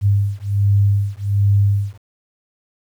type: beating tone pair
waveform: sine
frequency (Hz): 100 / 101.3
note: G2 / G#2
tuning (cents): +35 / -43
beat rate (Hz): 1.3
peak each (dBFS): -16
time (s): 0.01-1.98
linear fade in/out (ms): 50
effects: 8-bit